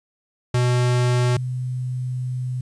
square / sine tone pair in turn, 123.47 / 126.43 Hz, B2 / B2, 0 / +41 cents, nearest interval unison, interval 41 cents, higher second, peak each -17 / -23 dBFS, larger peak first, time 0.54-1.37 / 1.37-2.61 s, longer second, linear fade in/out 5 ms, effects resampled to 22050 Hz + 9-bit

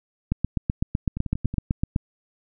two click trains, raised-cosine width 5 ms, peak -17 / -9 dBFS, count 5 / 14, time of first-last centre 1.17-1.54 / 0.32-1.961 s, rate 10.8 / 7.92 Hz, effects none

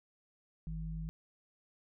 sine tone pair together, 50.49 / 160.3 Hz, G#1 / E3, -48 / -48 cents, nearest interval octave + minor sixth, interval 2000 cents, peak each -40 / -40 dBFS, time 0.67-1.09 s, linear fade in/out 0 ms, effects none

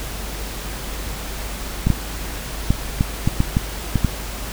clicks, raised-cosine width 5 ms, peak -3 dBFS, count 9, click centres 1.87 / 1.903 / 2.705 / 3.009 / 3.275 / 3.404 / 3.569 / 3.957 / 4.047 s, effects added 50 Hz sine -29 dBFS peak until 4.52 s + pink hiss -31 dBFS RMS until 4.52 s

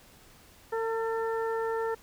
harmonic tone with a mistuned harmonic, 451.8 Hz, A4, 46 cents sharp, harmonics 1 / 2 / 3 / 4, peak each -29 / -35 / -39 / -41 dBFS, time 0.72-1.95 s, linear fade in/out 10 ms, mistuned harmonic 4, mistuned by -20 cents, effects pink hiss -56 dBFS RMS until 2.02 s

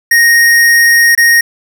square tone with dropouts, 1864.7 Hz, A#6, in tune, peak -5 dBFS, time 0.11-1.41 s, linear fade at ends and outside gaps 5 ms, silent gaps 1.151-1.176 s, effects none

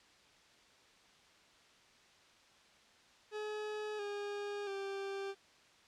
40% pulse tone with pitch steps, 424.4 / 408.5 / 393.2 Hz, G#4 / G#4 / G4, +38 / -29 / +5 cents, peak -38 dBFS, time 3.31-5.35 s, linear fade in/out 50 ms, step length 680 ms, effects white hiss -64 dBFS RMS until 5.87 s + low-pass 5000 Hz 12 dB/octave

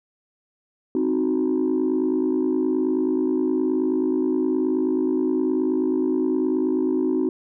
sine chord, C diminished, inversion none, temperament equal, 261.6 / 311.1 / 370 Hz, C4 / Eb4 / Gb4, 0 / 0 / 0 cents, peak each -22 dBFS, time 0.95-7.29 s, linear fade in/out 2 ms, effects tanh soft clip ceiling -14 dBFS

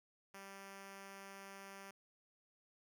5% pulse tone, 196 Hz, G3, in tune, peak -40 dBFS, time 0.34-1.91 s, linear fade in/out 5 ms, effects none

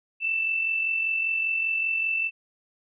sine tone with amplitude modulation, 2658 Hz, E7, 14 cents sharp, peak -21 dBFS, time 0.2-2.31 s, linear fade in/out 50 ms, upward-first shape sine, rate 45.1 Hz, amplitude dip 45%, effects none

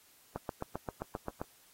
click train, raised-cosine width 1 ms, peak -22 dBFS, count 9, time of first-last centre 0.36-1.415 s, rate 7.58 Hz, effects white hiss -63 dBFS RMS until 1.73 s + AAC 48 kbps

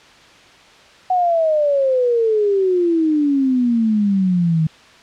sine exponential sweep, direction down, 746 to 155.56 Hz, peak -13 dBFS, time 1.1-4.67 s, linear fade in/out 5 ms, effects white hiss -45 dBFS RMS until 5.02 s + low-pass 4000 Hz 12 dB/octave

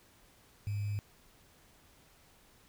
sine tone with sample-and-hold, 102.7 Hz, G#2, 19 cents flat, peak -32 dBFS, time 0.67-0.99 s, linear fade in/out 0 ms, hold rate 2450 Hz, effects pink hiss -63 dBFS RMS until 2.68 s

